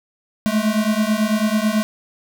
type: beating tone pair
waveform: square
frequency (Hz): 210.6 / 219.7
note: G#3 / A3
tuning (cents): +24 / -2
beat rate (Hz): 9.1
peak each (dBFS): -20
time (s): 0.46-1.83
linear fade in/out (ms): 0
effects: none